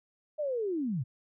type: linear sweep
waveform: sine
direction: down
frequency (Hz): 622 to 110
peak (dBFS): -29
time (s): 0.38-1.04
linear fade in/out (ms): 20
effects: none